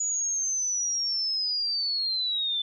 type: linear sweep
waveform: sine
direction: down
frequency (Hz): 6880 to 3500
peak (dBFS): -25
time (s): 0-2.62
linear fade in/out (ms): 5
effects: none